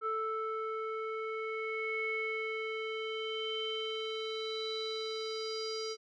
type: tone with low-pass filter sweep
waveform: square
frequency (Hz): 440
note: A4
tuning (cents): 0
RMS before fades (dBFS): -37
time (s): 0.01-5.97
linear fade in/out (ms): 50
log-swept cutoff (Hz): 1400 to 5200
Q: 7.5
effects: none